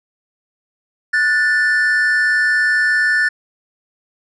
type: tone pair together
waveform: triangle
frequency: 1467 / 1767.6 Hz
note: F#6 / A6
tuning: -15 / +7 cents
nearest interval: minor third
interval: 322 cents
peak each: -16 / -12 dBFS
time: 1.13-3.29 s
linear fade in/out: 10 ms
effects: resampled to 22050 Hz